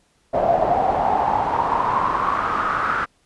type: noise with band-pass filter sweep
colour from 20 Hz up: brown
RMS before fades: -20 dBFS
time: 0.33-3.06 s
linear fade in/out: 20 ms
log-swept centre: 650 to 1400 Hz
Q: 6.6
effects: pink hiss -62 dBFS RMS until 3.25 s + resampled to 24000 Hz